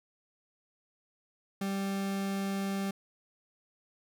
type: tone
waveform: 40% pulse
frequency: 196 Hz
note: G3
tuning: in tune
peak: -30 dBFS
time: 1.61-2.91 s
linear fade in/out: 5 ms
effects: none